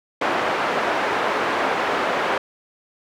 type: band-pass noise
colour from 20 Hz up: pink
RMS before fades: -22 dBFS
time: 0.21-2.38 s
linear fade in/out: 5 ms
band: 460 to 1800 Hz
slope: 12 dB/octave
effects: none